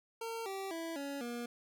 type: tone with pitch steps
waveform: 25% pulse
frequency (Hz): 456 / 387.9 / 330 / 280.7 / 238.8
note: A#4 / G4 / E4 / C#4 / A#3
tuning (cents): -38 / -18 / +2 / +22 / +42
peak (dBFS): -35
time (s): 0.21-1.46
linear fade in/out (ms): 5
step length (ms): 250
effects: none